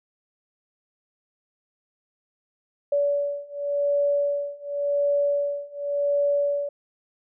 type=beating tone pair; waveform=sine; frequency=572 / 572.9 Hz; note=D5 / D5; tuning=-46 / -43 cents; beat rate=0.9 Hz; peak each=-25 / -24 dBFS; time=2.92-6.69 s; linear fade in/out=5 ms; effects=none